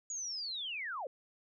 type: linear sweep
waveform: sine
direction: down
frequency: 6840 to 469.7 Hz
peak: -37 dBFS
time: 0.1-1.07 s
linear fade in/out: 2 ms
effects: none